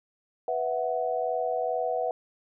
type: chord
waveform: sine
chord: B suspended fourth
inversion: none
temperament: just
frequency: 493.9 / 658.5 / 740.8 Hz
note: B4 / E5 / F#5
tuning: 0 / -2 / +2 cents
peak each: -30 dBFS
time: 0.48-2.11 s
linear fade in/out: 2 ms
effects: none